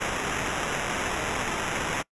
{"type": "noise with sample-and-hold", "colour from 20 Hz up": "white", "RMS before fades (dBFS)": -29, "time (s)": [0, 2.03], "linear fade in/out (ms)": 20, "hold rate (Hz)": 4410, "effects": ["noise-tail reverb RT60 0.1 s tail -24 dB re dry", "resampled to 24000 Hz"]}